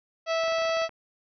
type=harmonic tone; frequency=655 Hz; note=E5; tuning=11 cents flat; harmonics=1 / 2 / 3 / 4 / 5 / 6 / 7 / 8 / 9; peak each=-25 / -32 / -36 / -36 / -39 / -45 / -40 / -47 / -46 dBFS; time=0.26-0.89 s; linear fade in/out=50 ms
type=clicks; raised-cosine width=0.5 ms; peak=-29 dBFS; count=10; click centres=0.437 / 0.481 / 0.522 / 0.585 / 0.62 / 0.653 / 0.694 / 0.77 / 0.818 / 0.893 s
effects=none